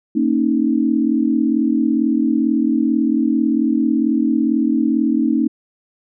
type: tone cluster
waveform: sine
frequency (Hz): 229.4 / 273.8 / 311.8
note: A#3 / C#4 / D#4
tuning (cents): -28 / -21 / +4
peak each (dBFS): -18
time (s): 0.15-5.48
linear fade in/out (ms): 10
effects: none